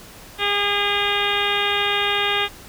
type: harmonic tone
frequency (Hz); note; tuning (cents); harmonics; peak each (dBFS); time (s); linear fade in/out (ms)
407; G#4; -35; 1 / 2 / 3 / 4 / 5 / 6 / 7 / 8 / 9; -27 / -27 / -27 / -27 / -27 / -27 / -27 / -27 / -27; 0.38-2.49; 50
effects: pink hiss -42 dBFS RMS until 2.68 s